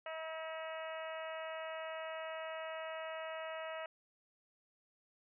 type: harmonic tone with a mistuned harmonic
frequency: 320 Hz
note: D#4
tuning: 49 cents sharp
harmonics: 2 / 3 / 4 / 5 / 6 / 7 / 8 / 9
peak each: -43 / -51 / -49 / -54 / -51 / -56 / -55 / -55 dBFS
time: 0.06-3.86 s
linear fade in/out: 2 ms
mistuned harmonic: 4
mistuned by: +15 cents
effects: none